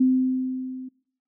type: tone with level ramp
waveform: sine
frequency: 258 Hz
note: C4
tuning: 24 cents flat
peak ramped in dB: -14 to -34 dBFS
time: 0-0.89 s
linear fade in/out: 10 ms
effects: noise-tail reverb RT60 0.6 s tail -22 dB re dry